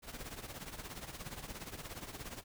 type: noise with tremolo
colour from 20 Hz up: pink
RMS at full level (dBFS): -43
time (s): 0.02-2.44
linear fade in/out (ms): 50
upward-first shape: triangle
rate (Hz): 17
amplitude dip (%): 80
effects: none